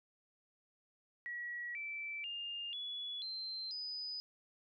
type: tone with pitch steps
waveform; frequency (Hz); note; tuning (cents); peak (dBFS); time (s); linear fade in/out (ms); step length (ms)
sine; 1922 / 2326 / 2814 / 3405 / 4120 / 4985; B6 / D7 / F7 / G#7 / C8 / D#8; -48 / -17 / +12 / +42 / -28 / +2; -40; 1.26-4.2; 0; 490
effects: none